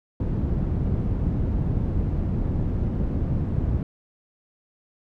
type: low-pass noise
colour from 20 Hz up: white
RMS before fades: -24 dBFS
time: 0.2-3.83 s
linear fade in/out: 2 ms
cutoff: 140 Hz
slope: 12 dB/octave
effects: none